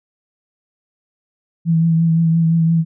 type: tone with vibrato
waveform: sine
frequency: 164.5 Hz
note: E3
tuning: 3 cents flat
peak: -11 dBFS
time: 1.65-2.85 s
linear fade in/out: 50 ms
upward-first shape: triangle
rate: 5.8 Hz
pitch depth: 30 cents each way
effects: none